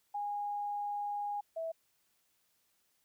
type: tone pair in turn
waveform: sine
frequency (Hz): 821 / 653.9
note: G#5 / E5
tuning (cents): -20 / -14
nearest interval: major third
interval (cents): 394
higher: first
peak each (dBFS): -34 / -35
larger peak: first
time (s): 0.14-1.41 / 1.56-1.72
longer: first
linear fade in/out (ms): 10
effects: white hiss -75 dBFS RMS until 3.04 s